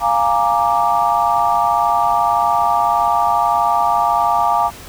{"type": "chord", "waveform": "sine", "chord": "Bb dominant seventh", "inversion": "second", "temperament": "equal", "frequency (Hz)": [698.5, 830.6, 932.3, 1174.7], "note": ["F5", "Ab5", "Bb5", "D6"], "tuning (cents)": [0, 0, 0, 0], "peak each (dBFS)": -18, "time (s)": [0, 4.71], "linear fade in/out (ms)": 50, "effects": ["pink hiss -36 dBFS RMS until 4.88 s"]}